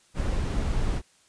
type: noise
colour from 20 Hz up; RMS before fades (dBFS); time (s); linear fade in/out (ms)
brown; -26; 0.14-1.02; 50
effects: white hiss -61 dBFS RMS until 1.28 s + resampled to 22050 Hz